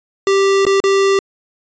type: tone with dropouts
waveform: square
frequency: 392 Hz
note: G4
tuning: in tune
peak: -11 dBFS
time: 0.27-1.19 s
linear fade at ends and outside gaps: 1 ms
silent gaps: 0.652-0.666 / 0.802-0.839 s
effects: resampled to 16000 Hz